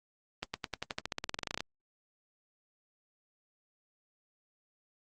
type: accelerating click train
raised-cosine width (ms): 0.2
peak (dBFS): -16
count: 20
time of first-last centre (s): 0.43-1.606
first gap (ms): 110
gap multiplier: 0.93
effects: Opus 24 kbps